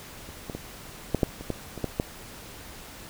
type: clicks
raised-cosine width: 2 ms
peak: -29 / -20 / -20 / -9 / -7 / -25 / -14 / -22 / -13 / -10 dBFS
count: 10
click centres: 0.29 / 0.498 / 0.55 / 1.147 / 1.232 / 1.41 / 1.503 / 1.777 / 1.843 / 1.999 s
effects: pink hiss -44 dBFS RMS until 3.09 s